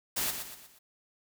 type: noise with echo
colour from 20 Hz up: white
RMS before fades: -31 dBFS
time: 0.16-0.31 s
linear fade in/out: 10 ms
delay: 120 ms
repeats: 4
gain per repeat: -7 dB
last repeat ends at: 0.79 s
effects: none